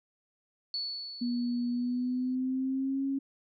sine tone with exponential decay, 4435 Hz, C#8, in tune, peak -30 dBFS, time 0.74-2.35 s, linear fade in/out 1 ms, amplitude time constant 350 ms
sine tone with pitch glide, 241.6 to 272.8 Hz, B3 to C#4, -38 to -28 cents, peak -28 dBFS, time 1.21-3.19 s, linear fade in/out 10 ms, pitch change +210 cents, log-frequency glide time 1.7-3.05 s
effects none

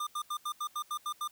square tone bursts, 1200 Hz, D6, 37 cents sharp, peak -33 dBFS, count 9, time 0-1.277 s, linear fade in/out 5 ms, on 69 ms, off 82 ms, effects white hiss -62 dBFS RMS until 1.31 s

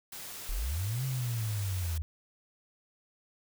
white noise, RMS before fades -43 dBFS, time 0.12-1.98 s, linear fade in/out 5 ms
sine linear two-way sweep, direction up then down, 30.87 to 134.6 to 76.8 Hz, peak -30 dBFS, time 0.49-2.02 s, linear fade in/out 0 ms, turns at 1.04 s
effects none

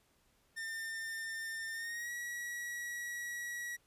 45% pulse tone with pitch glide, 1803 to 1921.3 Hz, A6 to B6, +42 to -48 cents, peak -39 dBFS, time 0.56-3.77 s, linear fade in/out 20 ms, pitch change +110 cents, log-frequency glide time 1.73-2.11 s, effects pink hiss -72 dBFS RMS until 3.86 s + resampled to 32000 Hz

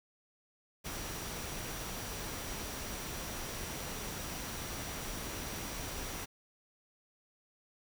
sine tone in noise, 5800 Hz, F#8, 35 cents flat, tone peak -51 dBFS, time 0.84-6.26 s, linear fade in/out 20 ms, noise pink, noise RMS -41 dBFS, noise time 0.84-6.26 s, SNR -13 dB, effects none

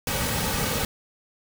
pink noise with comb filter, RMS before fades -26 dBFS, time 0.07-0.85 s, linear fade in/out 2 ms, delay 2.9 ms, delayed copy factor -0.65, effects none

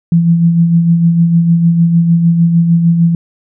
sine tone with tremolo, 168.5 Hz, E3, 38 cents sharp, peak -4 dBFS, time 0.12-3.15 s, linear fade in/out 2 ms, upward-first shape sine, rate 6.6 Hz, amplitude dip 45%, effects none

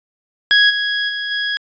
25% pulse tone with level steps, 1661.2 Hz, G#6, in tune, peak -5 / -13 / -17 / -14 dBFS, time 0.51-1.57 s, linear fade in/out 0 ms, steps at 0.69 / 1.08 / 1.3 s, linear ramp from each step 20 ms, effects resampled to 16000 Hz

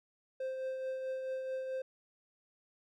triangle tone with tremolo, 523 Hz, C5, 1 cent flat, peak -32 dBFS, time 0.4-1.82 s, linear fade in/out 5 ms, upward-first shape triangle, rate 4.6 Hz, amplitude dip 40%, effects none

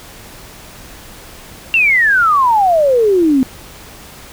sine exponential sweep, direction down, 2769 to 252.6 Hz, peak -8 dBFS, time 1.74-3.43 s, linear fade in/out 0 ms, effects pink hiss -36 dBFS RMS until 4.32 s

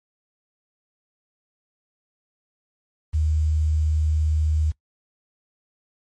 sine tone with quantisation, 77.5 Hz, D#2, 6 cents flat, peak -18 dBFS, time 3.13-4.72 s, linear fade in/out 20 ms, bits 8, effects noise-tail reverb RT60 0.1 s tail -20 dB re dry + MP3 48 kbps

